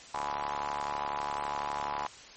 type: ring-modulated tone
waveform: sawtooth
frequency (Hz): 72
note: D2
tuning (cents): -34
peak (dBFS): -25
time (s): 0.14-2.07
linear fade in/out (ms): 5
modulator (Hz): 920
effects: white hiss -50 dBFS RMS until 2.36 s + MP3 32 kbps